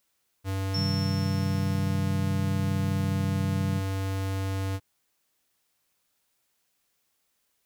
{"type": "tone", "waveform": "square", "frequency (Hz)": 96.4, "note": "G2", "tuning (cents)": -28, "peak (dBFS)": -28, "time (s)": [0.44, 4.8], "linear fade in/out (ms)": 50}
{"type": "tone with exponential decay", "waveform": "sine", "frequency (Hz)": 5400, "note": "E8", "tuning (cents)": 41, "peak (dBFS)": -29, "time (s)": [0.74, 2.49], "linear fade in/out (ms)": 5, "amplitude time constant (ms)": 380}
{"type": "chord", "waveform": "sine", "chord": "C minor", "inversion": "none", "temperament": "equal", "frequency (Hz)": [130.81, 155.56, 196], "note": ["C3", "Eb3", "G3"], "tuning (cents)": [0, 0, 0], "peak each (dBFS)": [-33, -31, -30], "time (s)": [0.74, 3.82], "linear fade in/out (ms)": 50}
{"effects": ["white hiss -74 dBFS RMS until 7.65 s"]}